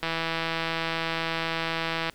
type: click train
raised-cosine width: 0.3 ms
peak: -12 dBFS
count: 340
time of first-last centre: 0.03-2.097 s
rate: 164 Hz
effects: pink hiss -56 dBFS RMS until 2.14 s